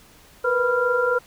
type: tone cluster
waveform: sine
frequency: 474.5 / 497.9 / 986 / 1387 Hz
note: A#4 / B4 / B5 / F6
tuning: +31 / +14 / -3 / -12 cents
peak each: -26 / -21 / -29 / -22 dBFS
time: 0.44-1.19 s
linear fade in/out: 10 ms
effects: pink hiss -51 dBFS RMS until 1.26 s